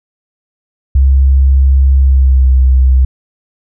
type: tone with pitch glide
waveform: sine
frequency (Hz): 67.2 to 64.72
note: C2 to C2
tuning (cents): +47 to -18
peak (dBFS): -4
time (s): 0.95-3.05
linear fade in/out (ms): 5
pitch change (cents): -65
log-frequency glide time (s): 1.99-2.5
effects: none